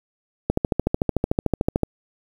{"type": "click train", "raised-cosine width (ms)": 2, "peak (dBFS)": -5, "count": 19, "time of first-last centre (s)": [0.5, 1.833], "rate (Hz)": 13.5, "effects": ["7-bit"]}